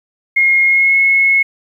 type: tone with pitch glide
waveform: sine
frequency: 2146 to 2180 Hz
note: C7 to C#7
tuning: +43 to -29 cents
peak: -8 dBFS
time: 0.36-1.43 s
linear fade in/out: 10 ms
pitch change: +28 cents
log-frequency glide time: 0.64-0.97 s
effects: 8-bit